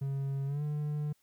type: tone with pitch glide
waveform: triangle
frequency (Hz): 137.4 to 148.97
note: C#3 to D3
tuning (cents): -15 to +25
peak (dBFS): -29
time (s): 0.01-1.13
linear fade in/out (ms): 10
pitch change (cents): +140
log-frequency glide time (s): 0.46-0.62
effects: white hiss -72 dBFS RMS until 1.22 s